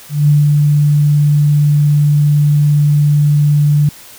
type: tone with ADSR envelope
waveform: sine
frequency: 147.1 Hz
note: D3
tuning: 3 cents sharp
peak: -5 dBFS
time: 0.09-3.89 s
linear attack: 190 ms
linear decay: 190 ms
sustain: -2 dB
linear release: 3 ms
effects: white hiss -37 dBFS RMS until 4.18 s